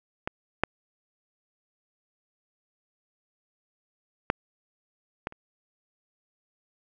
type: clicks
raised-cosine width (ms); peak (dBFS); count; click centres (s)
0.5; -14 / -6 / -6 / -14 / -30; 5; 0.275 / 0.636 / 4.301 / 5.271 / 5.324
effects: none